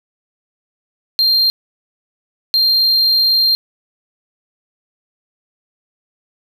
triangle tone bursts at uneven times, 4186 Hz, C8, in tune, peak -9 dBFS, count 2, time 1.19-1.5 / 2.54-3.55 s, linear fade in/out 0 ms, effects none

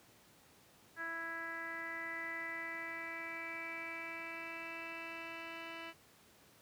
10% pulse tone with low-pass filter sweep, 330.8 Hz, E4, 6 cents sharp, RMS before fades -44 dBFS, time 0.96-5.94 s, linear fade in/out 50 ms, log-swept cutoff 1700 to 3000 Hz, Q 7.8, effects pink hiss -64 dBFS RMS until 6.61 s + high-pass 100 Hz 12 dB/octave

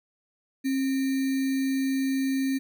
sine tone with sample-and-hold, 267.9 Hz, C4, 41 cents sharp, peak -23 dBFS, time 0.64-2.59 s, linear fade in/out 20 ms, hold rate 2100 Hz, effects none

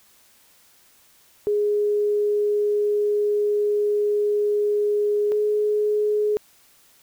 sine tone pair in turn, 415.3 / 420.6 Hz, G#4 / G#4, 0 / +22 cents, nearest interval unison, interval 22 cents, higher second, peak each -18 dBFS, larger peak neither, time 1.47-5.32 / 5.32-6.37 s, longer first, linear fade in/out 0 ms, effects white hiss -56 dBFS RMS until 7.02 s

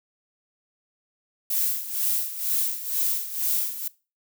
violet noise with tremolo, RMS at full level -23 dBFS, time 1.5-3.88 s, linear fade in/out 5 ms, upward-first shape sine, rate 2.1 Hz, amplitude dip 75%, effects noise-tail reverb RT60 0.3 s tail -20 dB re dry

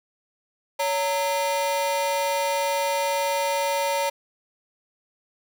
45% pulse ring-modulated tone, 740 Hz, F#5, in tune, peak -19 dBFS, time 0.79-4.1 s, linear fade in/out 10 ms, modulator 179 Hz, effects 10-bit

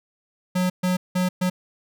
square tone bursts at uneven times, 182.3 Hz, F#3, 25 cents flat, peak -20 dBFS, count 4, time 0.55-0.7 / 0.83-0.97 / 1.15-1.29 / 1.41-1.5 s, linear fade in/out 10 ms, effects none

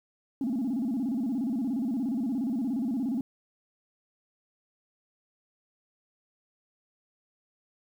sine tone with vibrato, 248.9 Hz, B3, 14 cents sharp, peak -25 dBFS, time 0.41-3.21 s, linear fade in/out 2 ms, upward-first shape square, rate 17 Hz, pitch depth 170 cents each way, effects tanh soft clip ceiling -24 dBFS + 10-bit

